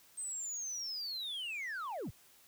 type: linear sweep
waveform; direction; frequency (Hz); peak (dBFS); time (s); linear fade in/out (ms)
sine; down; 8372 to 51.91; -35; 0.17-2.11; 20
effects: tanh soft clip ceiling -37 dBFS + white hiss -63 dBFS RMS until 2.47 s